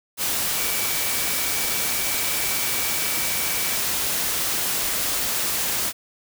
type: tone in noise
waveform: sine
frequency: 2296 Hz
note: D7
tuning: 40 cents flat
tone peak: -33 dBFS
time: 0.53-3.8 s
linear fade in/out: 50 ms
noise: white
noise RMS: -24 dBFS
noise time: 0.17-5.93 s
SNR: -12 dB
effects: none